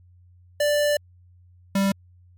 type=tone pair in turn; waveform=square; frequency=588 / 196.22 Hz; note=D5 / G3; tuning=+2 / +2 cents; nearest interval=octave + perfect fifth; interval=1900 cents; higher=first; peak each=-19 dBFS; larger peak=neither; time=0.6-0.97 / 1.75-1.92 s; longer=first; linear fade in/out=5 ms; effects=added 89 Hz sine -50 dBFS peak until 2.37 s + MP3 96 kbps